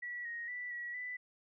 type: tone with pitch steps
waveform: sine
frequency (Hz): 1941 / 1874 / 1970 / 1926 / 1988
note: B6 / A#6 / B6 / B6 / B6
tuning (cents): -31 / +9 / -5 / -44 / +11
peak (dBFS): -39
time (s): 0.02-1.17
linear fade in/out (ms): 10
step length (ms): 230
effects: none